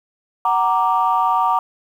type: chord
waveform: sine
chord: Gb augmented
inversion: none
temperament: equal with one note detuned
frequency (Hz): 749 / 932.3 / 1174.7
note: Gb5 / Bb5 / D6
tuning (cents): +21 / 0 / 0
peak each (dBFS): -19 / -17 / -18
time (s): 0.45-1.59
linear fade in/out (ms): 2
effects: tanh soft clip ceiling -6 dBFS + 8-bit